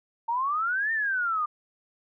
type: exponential two-way sweep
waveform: sine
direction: up then down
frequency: 905 to 1832 to 1191 Hz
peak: -24 dBFS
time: 0.28-1.46 s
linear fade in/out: 10 ms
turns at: 0.92 s
effects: none